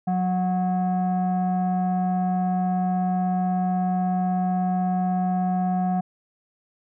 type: tone pair together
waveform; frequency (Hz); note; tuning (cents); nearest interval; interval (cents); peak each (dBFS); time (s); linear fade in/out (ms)
sine; 183.25 / 733; F#3 / F#5; -16 / -16; 2 octaves; 2400; -20 / -23; 0.07-6.01; 10
effects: tanh soft clip ceiling -17 dBFS